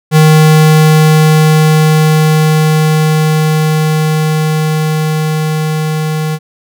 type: tone with level ramp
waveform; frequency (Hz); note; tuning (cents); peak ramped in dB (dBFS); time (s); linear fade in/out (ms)
square; 155.56; D#3; 0; -3 to -13; 0.11-6.39; 50
effects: none